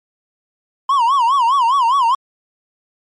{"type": "tone with vibrato", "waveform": "triangle", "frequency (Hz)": 1017, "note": "C6", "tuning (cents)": -50, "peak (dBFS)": -9, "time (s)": [0.89, 2.15], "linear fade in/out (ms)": 5, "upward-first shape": "sine", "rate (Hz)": 4.9, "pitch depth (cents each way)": 190, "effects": ["MP3 48 kbps"]}